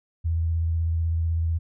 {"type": "tone with vibrato", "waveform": "sine", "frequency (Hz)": 82.41, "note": "E2", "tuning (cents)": 0, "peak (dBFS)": -21, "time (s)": [0.24, 1.59], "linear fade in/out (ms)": 20, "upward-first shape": "square", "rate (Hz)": 16, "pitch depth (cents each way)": 20, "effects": []}